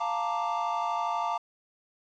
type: chord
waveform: triangle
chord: Bb major seventh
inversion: second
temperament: equal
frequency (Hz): 698.5 / 880 / 932.3 / 1174.7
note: F5 / A5 / Bb5 / D6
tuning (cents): 0 / 0 / 0 / 0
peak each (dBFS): -31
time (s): 0-1.38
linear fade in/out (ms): 10
effects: resampled to 16000 Hz + 9-bit